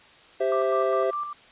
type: chord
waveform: triangle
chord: C major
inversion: second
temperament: equal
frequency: 392 / 523.3 / 659.3 Hz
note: G4 / C5 / E5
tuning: 0 / 0 / 0 cents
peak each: -24 dBFS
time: 0.4-1.11 s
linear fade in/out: 10 ms
type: tone with tremolo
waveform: sine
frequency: 1178 Hz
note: D6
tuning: 5 cents sharp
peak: -26 dBFS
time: 0.52-1.33 s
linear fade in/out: 2 ms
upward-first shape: square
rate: 4.9 Hz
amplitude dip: 50%
effects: white hiss -52 dBFS RMS until 1.51 s + resampled to 8000 Hz